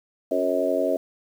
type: harmonic tone with a mistuned harmonic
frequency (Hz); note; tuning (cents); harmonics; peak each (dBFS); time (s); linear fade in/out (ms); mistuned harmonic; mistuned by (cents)
91; F#2; -28; 3 / 4 / 5 / 6 / 7; -28 / -29 / -29 / -26 / -24; 0.31-0.97; 5; 3; +29
effects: 8-bit